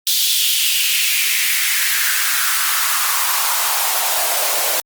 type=noise with high-pass filter sweep; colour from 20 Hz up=white; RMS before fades=-17 dBFS; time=0.07-4.8 s; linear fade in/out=0 ms; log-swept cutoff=3700 to 560 Hz; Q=3; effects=Opus 32 kbps